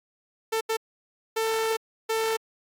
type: tone bursts at uneven times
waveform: sawtooth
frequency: 445.7 Hz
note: A4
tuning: 22 cents sharp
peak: -20 dBFS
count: 4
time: 0.52-0.61 / 0.69-0.77 / 1.36-1.77 / 2.09-2.37 s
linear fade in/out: 10 ms
effects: AAC 64 kbps